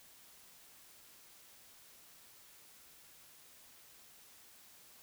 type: silence
effects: white hiss -60 dBFS RMS until 5.02 s